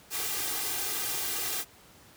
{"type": "noise with comb filter", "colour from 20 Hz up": "white", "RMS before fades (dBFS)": -32, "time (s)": [0.1, 1.65], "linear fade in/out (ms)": 50, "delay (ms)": 2.5, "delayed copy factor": 0.85, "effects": ["pink hiss -55 dBFS RMS until 2.16 s", "high-pass 80 Hz 12 dB/octave"]}